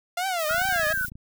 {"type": "tone with vibrato", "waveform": "sawtooth", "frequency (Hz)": 687, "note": "F5", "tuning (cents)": -29, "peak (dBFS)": -21, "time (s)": [0.17, 0.93], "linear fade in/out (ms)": 5, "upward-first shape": "triangle", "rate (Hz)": 2.5, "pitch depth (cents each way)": 230}
{"type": "noise", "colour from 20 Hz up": "violet", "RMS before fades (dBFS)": -36, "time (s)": [0.38, 1.1], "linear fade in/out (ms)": 20}
{"type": "exponential two-way sweep", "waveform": "sine", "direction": "up then down", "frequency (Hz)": [1404, 1715, 1447], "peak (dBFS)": -24, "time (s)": [0.49, 1.06], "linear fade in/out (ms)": 10, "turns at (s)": 0.87}
{"type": "click train", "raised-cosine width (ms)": 5, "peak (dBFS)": -30, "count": 19, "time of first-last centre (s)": [0.51, 1.155], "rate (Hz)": 27.9}
{"effects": []}